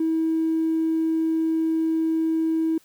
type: tone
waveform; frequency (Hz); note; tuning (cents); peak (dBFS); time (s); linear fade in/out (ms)
triangle; 322.5; E4; -38; -16; 0-2.78; 5
effects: tanh soft clip ceiling -17 dBFS + white hiss -58 dBFS RMS until 2.84 s